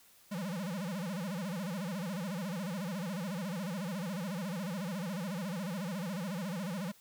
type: tone with vibrato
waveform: square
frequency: 185 Hz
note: F#3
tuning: in tune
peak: -36 dBFS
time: 0.31-6.92 s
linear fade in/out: 10 ms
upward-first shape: sine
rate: 14 Hz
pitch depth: 220 cents each way
effects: white hiss -62 dBFS RMS until 7 s